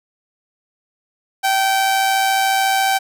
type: tone with amplitude modulation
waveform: sawtooth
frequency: 774 Hz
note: G5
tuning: 22 cents flat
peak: -9 dBFS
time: 1.43-2.99 s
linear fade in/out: 20 ms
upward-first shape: sine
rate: 114 Hz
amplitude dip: 35%
effects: none